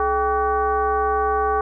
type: tone with frequency modulation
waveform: sine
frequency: 784 Hz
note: G5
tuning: in tune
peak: -17 dBFS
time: 0-1.61 s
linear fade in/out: 2 ms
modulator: 359 Hz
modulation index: 1.4
effects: none